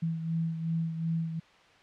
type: beating tone pair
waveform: sine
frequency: 163.7 / 166.4 Hz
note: E3 / E3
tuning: -12 / +17 cents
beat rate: 2.7 Hz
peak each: -29 / -37 dBFS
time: 0.02-1.4 s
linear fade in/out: 10 ms
effects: white hiss -58 dBFS RMS until 1.82 s + low-pass 3000 Hz 12 dB/octave